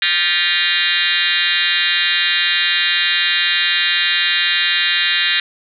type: tone with frequency modulation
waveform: sine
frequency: 2802 Hz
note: F7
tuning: 5 cents sharp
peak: -13 dBFS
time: 0.02-5.4 s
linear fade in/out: 2 ms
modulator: 176 Hz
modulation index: 7
effects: none